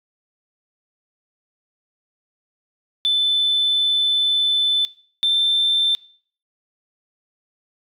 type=tone pair in turn; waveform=sine; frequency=3518 / 3559 Hz; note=A7 / A7; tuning=-1 / +19 cents; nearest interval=unison; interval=20 cents; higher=second; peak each=-14 dBFS; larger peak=neither; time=3.05-4.85 / 5.23-5.95 s; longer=first; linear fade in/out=0 ms; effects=noise-tail reverb RT60 0.5 s tail -21 dB re dry + tanh soft clip ceiling -11 dBFS